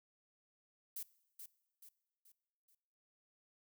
violet noise with echo, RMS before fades -44 dBFS, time 0.96-1.03 s, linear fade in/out 5 ms, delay 430 ms, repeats 4, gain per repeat -7 dB, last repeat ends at 2.75 s, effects noise-tail reverb RT60 1.0 s tail -21 dB re dry

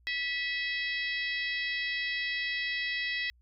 harmonic tone with a mistuned harmonic, 654 Hz, E5, 14 cents flat, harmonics 3 / 4 / 5 / 6 / 7 / 8, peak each -32 / -38 / -40 / -40 / -44 / -45 dBFS, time 0.07-3.3 s, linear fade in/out 0 ms, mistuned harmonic 4, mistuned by -38 cents, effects added 60 Hz sine -60 dBFS peak until 3.41 s

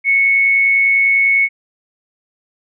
sine tone with amplitude modulation, 2205 Hz, C#7, 10 cents flat, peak -8 dBFS, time 0.04-1.49 s, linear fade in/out 50 ms, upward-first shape sine, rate 110 Hz, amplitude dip 35%, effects none

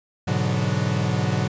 45% pulse chord, G# half-diminished seventh, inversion none, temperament equal with one note detuned, 103.83 / 123.47 / 145.15 / 185 Hz, G#2 / B2 / D3 / F#3, 0 / 0 / -20 / 0 cents, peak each -26 dBFS, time 0.27-1.48 s, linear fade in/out 10 ms, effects resampled to 16000 Hz

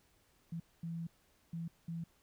sine tone bursts at uneven times, 166.7 Hz, E3, 20 cents sharp, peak -38 dBFS, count 4, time 0.52-0.6 / 0.83-1.07 / 1.53-1.68 / 1.88-2.04 s, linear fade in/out 5 ms, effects pink hiss -71 dBFS RMS until 2.22 s

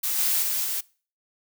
blue noise with level steps, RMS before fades -26 / -23 / -26 / -28 dBFS, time 0.03-0.81 s, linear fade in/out 10 ms, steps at 0.18 / 0.42 / 0.64 s, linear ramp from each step 5 ms, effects noise-tail reverb RT60 0.4 s tail -23 dB re dry

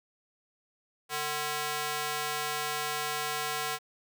square tone with high-pass filter, 150 Hz, D3, 37 cents sharp, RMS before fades -33 dBFS, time 1.09-3.79 s, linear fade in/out 50 ms, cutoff 860 Hz, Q 0.66, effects none

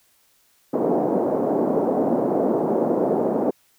pink band-pass noise, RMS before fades -21 dBFS, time 0.73-3.51 s, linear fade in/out 10 ms, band 230 to 700 Hz, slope 24 dB/octave, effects white hiss -61 dBFS RMS until 3.78 s

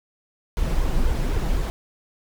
brown noise with flanger, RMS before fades -21 dBFS, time 0.57-1.7 s, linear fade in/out 0 ms, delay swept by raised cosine 1.9 to 6.2 ms, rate 3.9 Hz, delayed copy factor +0.85, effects none

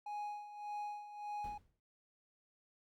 triangle tone with tremolo, 831 Hz, G#5, 1 cent sharp, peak -37 dBFS, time 0.06-1.58 s, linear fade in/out 5 ms, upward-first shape sine, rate 1.7 Hz, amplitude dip 70%
brown noise with exponential decay, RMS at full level -47 dBFS, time 1.44-1.8 s, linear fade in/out 2 ms, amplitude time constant 77 ms
effects none

